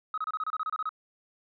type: tone bursts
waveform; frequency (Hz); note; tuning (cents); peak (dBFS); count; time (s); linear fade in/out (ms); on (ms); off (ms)
sine; 1270; D#6; +35; -27; 12; 0.14-0.892; 2; 37; 28
effects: tanh soft clip ceiling -25 dBFS

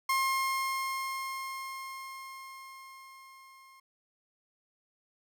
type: tone with level ramp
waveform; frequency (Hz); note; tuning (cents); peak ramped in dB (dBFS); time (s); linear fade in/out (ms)
30% pulse; 1067; C6; +34; -23 to -52; 0.09-3.8; 5
effects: none

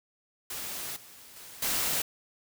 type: noise with level steps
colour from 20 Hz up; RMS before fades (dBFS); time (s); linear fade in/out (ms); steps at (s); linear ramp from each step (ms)
white; -37 / -51 / -47 / -29; 0.5-2.02; 5; 0.96 / 1.36 / 1.62; 5
effects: none

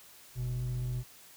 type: tone pair together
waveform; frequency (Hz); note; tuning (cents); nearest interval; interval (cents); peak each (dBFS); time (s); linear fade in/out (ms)
triangle; 46.6 / 124.4; F#1 / B2; +13 / +13; octave + perfect fourth; 1700; -36 / -29; 0.35-1.04; 50
effects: tanh soft clip ceiling -26 dBFS + white hiss -55 dBFS RMS until 1.36 s

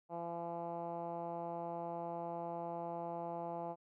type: tone with low-pass filter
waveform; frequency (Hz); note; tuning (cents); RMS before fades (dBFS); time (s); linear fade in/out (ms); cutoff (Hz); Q
10% pulse; 170; F3; -46; -42; 0.09-3.76; 50; 790; 3.1
effects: none

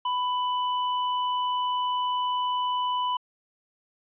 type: tone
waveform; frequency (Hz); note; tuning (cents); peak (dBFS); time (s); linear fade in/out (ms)
square; 995; B5; +13; -25; 0.05-3.17; 5
effects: resampled to 8000 Hz

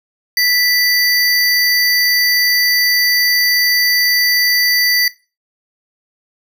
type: tone pair together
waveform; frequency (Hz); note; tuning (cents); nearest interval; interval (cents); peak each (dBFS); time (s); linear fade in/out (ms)
square; 1975.5 / 4637; B6 / D8; 0 / -23; octave + minor third; 1477; -15; 0.37-5.08; 2
effects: noise-tail reverb RT60 0.3 s tail -18 dB re dry

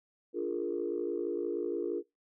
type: chord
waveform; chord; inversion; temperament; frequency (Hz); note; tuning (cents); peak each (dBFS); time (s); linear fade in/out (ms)
sine; Bb dominant seventh; first; equal; 293.7 / 349.2 / 415.3 / 466.2; D4 / F4 / Ab4 / Bb4; 0 / 0 / 0 / 0; -39 / -34 / -36 / -37; 0.33-2.03; 50
effects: noise-tail reverb RT60 0.2 s tail -23 dB re dry + tanh soft clip ceiling -21 dBFS

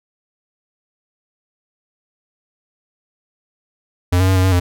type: tone with pitch steps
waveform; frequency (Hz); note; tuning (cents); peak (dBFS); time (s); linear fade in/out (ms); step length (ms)
square; 89.2 / 93.6 / 94.8 / 92.6 / 94.5 / 88.7; F2 / F#2 / F#2 / F#2 / F#2 / F2; +37 / +20 / +43 / +2 / +37 / +27; -12; 4.12-4.6; 10; 80
effects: none

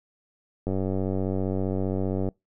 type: click train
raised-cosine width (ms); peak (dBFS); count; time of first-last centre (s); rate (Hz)
2; -15; 155; 0.67-2.288; 95.2
effects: noise-tail reverb RT60 0.2 s tail -26 dB re dry

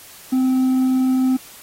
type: tone with hard clipping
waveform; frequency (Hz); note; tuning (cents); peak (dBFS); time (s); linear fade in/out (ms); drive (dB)
sine; 258.8; C4; -19; -15; 0.32-1.37; 10; 2
effects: white hiss -42 dBFS RMS until 1.62 s + AAC 48 kbps

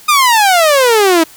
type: exponential sweep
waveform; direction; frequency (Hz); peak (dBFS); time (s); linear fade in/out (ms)
sawtooth; down; 1244.5 to 315.3; -3; 0.08-1.24; 10
effects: white hiss -39 dBFS RMS until 1.36 s

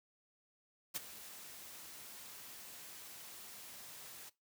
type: noise with ADSR envelope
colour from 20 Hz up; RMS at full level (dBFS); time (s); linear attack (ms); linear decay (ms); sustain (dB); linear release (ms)
white; -37; 0.94-4.3; 22; 22; -15; 17
effects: noise-tail reverb RT60 0.2 s tail -19 dB re dry + high-pass 80 Hz 12 dB/octave

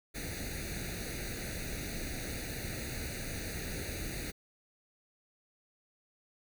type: noise with comb filter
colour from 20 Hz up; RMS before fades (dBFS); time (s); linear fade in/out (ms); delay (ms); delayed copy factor
pink; -39; 0.14-4.32; 20; 0.47; +0.95
effects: none

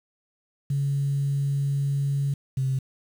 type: tone pair in turn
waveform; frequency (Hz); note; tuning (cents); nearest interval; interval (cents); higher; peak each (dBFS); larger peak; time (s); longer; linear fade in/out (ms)
sine; 140 / 132.41; C#3 / C3; +18 / +21; minor second; 97; first; -21; neither; 0.7-2.34 / 2.57-2.79; first; 5
effects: tanh soft clip ceiling -17 dBFS + 8-bit

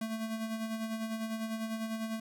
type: tone with tremolo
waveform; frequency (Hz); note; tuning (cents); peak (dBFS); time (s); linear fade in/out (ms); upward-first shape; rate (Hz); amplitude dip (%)
square; 222.3; A3; +18; -33; 0.01-2.2; 5; sine; 10; 50
effects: none

